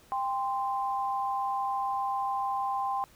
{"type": "tone pair together", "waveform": "sine", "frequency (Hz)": [794, 1040.9], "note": ["G5", "C6"], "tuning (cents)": [22, -9], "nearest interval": "perfect fourth", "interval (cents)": 469, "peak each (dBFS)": [-30, -31], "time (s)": [0.12, 3.04], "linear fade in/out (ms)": 0, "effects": ["pink hiss -59 dBFS RMS until 3.15 s"]}